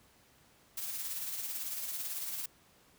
blue noise with tremolo, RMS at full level -37 dBFS, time 0.77-2.46 s, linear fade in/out 5 ms, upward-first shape sine, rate 18 Hz, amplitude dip 40%, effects pink hiss -64 dBFS RMS until 2.98 s + high-pass 60 Hz 12 dB/octave

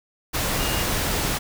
sine tone in noise, 2837 Hz, F7, 27 cents sharp, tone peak -32 dBFS, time 0.59-0.84 s, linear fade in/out 20 ms, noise pink, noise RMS -24 dBFS, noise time 0.33-1.39 s, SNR -11 dB, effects none

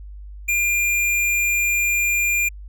square tone, 2400 Hz, D7, 37 cents sharp, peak -18 dBFS, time 0.48-2.49 s, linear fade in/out 10 ms, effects added 50 Hz sine -34 dBFS peak until 2.68 s

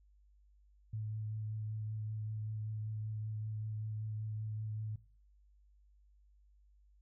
sine tone with vibrato, 108.1 Hz, A2, 30 cents flat, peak -37 dBFS, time 0.93-4.96 s, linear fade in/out 5 ms, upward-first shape triangle, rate 5.2 Hz, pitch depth 16 cents each way, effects noise-tail reverb RT60 0.4 s tail -18 dB re dry + added 50 Hz sine -63 dBFS peak until 7.01 s

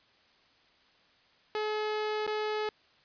sawtooth tone with dropouts, 426.9 Hz, G#4, 48 cents sharp, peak -26 dBFS, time 1.55-2.69 s, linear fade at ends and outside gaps 1 ms, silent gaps 2.266-2.275 s, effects white hiss -64 dBFS RMS until 3.04 s + resampled to 11025 Hz

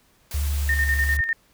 white noise, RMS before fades -36 dBFS, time 0.31-1.17 s, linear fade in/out 2 ms
sine tone with vibrato, 72 Hz, D2, 34 cents flat, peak -21 dBFS, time 0.34-1.21 s, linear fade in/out 5 ms, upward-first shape sine, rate 2.9 Hz, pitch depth 13 cents each way
sine tone with tremolo, 1826 Hz, A#6, 36 cents flat, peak -19 dBFS, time 0.69-1.33 s, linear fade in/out 2 ms, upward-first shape square, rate 10 Hz, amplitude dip 55%
effects pink hiss -60 dBFS RMS until 1.53 s

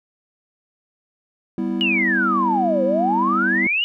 triangle chord, E minor, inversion first, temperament equal, 196 / 246.9 / 329.6 Hz, G3 / B3 / E4, 0 / 0 / 0 cents, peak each -23 dBFS, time 1.58-3.67 s, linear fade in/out 2 ms
sine exponential two-way sweep, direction down then up, 2960 to 513 to 2960 Hz, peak -17 dBFS, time 1.81-3.84 s, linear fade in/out 0 ms, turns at 2.84 s
effects none

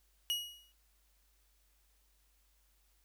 40% pulse tone with exponential decay, 2900 Hz, F#7, 35 cents flat, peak -29 dBFS, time 0.3-0.72 s, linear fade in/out 0 ms, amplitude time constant 91 ms, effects added 50 Hz sine -70 dBFS peak until 3.04 s + white hiss -74 dBFS RMS until 3.04 s

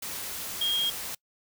sine tone in noise, 3246 Hz, G#7, 40 cents flat, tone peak -24 dBFS, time 0.61-0.9 s, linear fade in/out 5 ms, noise white, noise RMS -36 dBFS, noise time 0.02-1.15 s, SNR +9 dB, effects noise-tail reverb RT60 0.1 s tail -25 dB re dry

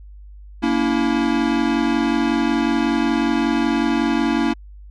square chord, A# diminished, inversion none, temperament equal with one note detuned, 233.1 / 284.3 / 329.6 Hz, A#3 / C#4 / E4, 0 / +44 / 0 cents, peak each -22 / -21 / -22 dBFS, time 0.62-4.54 s, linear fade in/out 20 ms, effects added 50 Hz sine -37 dBFS peak until 4.9 s + low-pass 4000 Hz 12 dB/octave

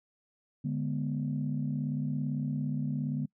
sine chord, G# diminished, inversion second, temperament equal with one note detuned, 146.83 / 207.7 / 245.2 Hz, D3 / G#3 / B3, 0 / 0 / -12 cents, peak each -31 / -36 / -34 dBFS, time 0.64-3.26 s, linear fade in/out 10 ms, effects noise-tail reverb RT60 0.1 s tail -25 dB re dry + tanh soft clip ceiling -21 dBFS

